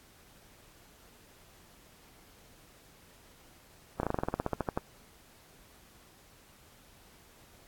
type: slowing click train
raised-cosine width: 1 ms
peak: -15 dBFS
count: 15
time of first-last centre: 4-4.775 s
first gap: 32 ms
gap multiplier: 1.08
effects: pink hiss -59 dBFS RMS until 7.67 s + AAC 64 kbps